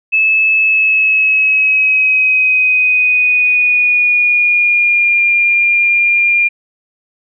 sine tone with pitch glide, 2605 to 2403 Hz, E7 to D7, -21 to +39 cents, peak -8 dBFS, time 0.12-6.49 s, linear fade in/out 20 ms, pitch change -140 cents, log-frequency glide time 0.55-5.21 s, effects none

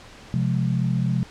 sine chord, F minor, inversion second, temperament equal with one note detuned, 130.81 / 174.61 / 209.8 Hz, C3 / F3 / Ab3, 0 / 0 / +18 cents, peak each -22 / -24 / -28 dBFS, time 0.34-1.23 s, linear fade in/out 0 ms, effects pink hiss -45 dBFS RMS until 1.3 s + low-pass 6000 Hz 12 dB/octave

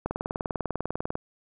click train, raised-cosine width 1 ms, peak -14 dBFS, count 23, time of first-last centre 0.06-1.155 s, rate 20.1 Hz, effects none

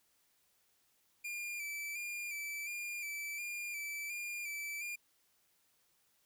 45% pulse tone with vibrato, 2363 Hz, D7, 10 cents sharp, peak -39 dBFS, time 1.24-4.96 s, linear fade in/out 10 ms, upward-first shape square, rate 1.4 Hz, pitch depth 34 cents each way, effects white hiss -74 dBFS RMS until 6.25 s

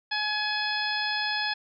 harmonic tone, 845 Hz, G#5, 30 cents sharp, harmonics 1 / 2 / 3 / 4 / 5 / 6, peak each -33 / -30 / -35 / -34 / -35 / -34 dBFS, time 0.11-1.54 s, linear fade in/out 10 ms, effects none

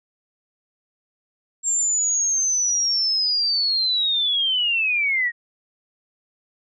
sine linear sweep, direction down, 7459 to 1864.7 Hz, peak -18 dBFS, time 1.63-5.32 s, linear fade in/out 50 ms, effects none

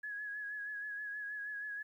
sine tone with vibrato, 1678 Hz, G#6, 17 cents sharp, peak -39 dBFS, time 0.03-1.83 s, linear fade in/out 10 ms, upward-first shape sine, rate 6.3 Hz, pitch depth 35 cents each way, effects 12-bit

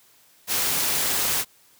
white noise with amplitude modulation, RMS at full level -21 dBFS, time 0.47-1.45 s, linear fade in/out 50 ms, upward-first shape sine, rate 299 Hz, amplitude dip 55%, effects white hiss -57 dBFS RMS until 1.79 s + high-pass 60 Hz 12 dB/octave

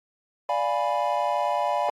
triangle chord, D diminished seventh, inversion none, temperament equal, 587.3 / 698.5 / 830.6 / 987.8 Hz, D5 / F5 / Ab5 / Cb6, 0 / 0 / 0 / 0 cents, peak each -26 dBFS, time 0.49-1.9 s, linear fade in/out 2 ms, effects AAC 48 kbps

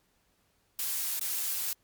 blue noise with dropouts, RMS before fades -32 dBFS, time 0.79-1.73 s, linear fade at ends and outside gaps 1 ms, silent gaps 1.195-1.212 s, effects pink hiss -71 dBFS RMS until 1.83 s + MP3 96 kbps

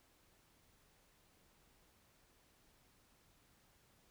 silence, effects pink hiss -71 dBFS RMS until 4.1 s

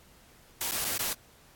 white noise with dropouts, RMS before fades -31 dBFS, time 0.61-1.13 s, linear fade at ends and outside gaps 1 ms, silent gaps 0.711-0.719 / 0.845-0.849 / 0.976-0.993 s, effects pink hiss -58 dBFS RMS until 1.55 s + AAC 64 kbps

